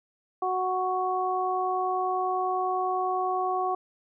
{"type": "harmonic tone", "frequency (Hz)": 370, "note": "F#4", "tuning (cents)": 0, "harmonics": [1, 2, 3], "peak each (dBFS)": [-31, -27, -30], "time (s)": [0.42, 3.75], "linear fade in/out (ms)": 5, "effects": []}